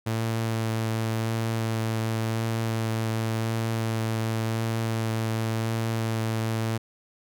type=tone with vibrato; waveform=sawtooth; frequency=112.5 Hz; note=A2; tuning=39 cents sharp; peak=-21 dBFS; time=0.06-6.78 s; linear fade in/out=10 ms; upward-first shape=sine; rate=0.91 Hz; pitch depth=12 cents each way; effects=none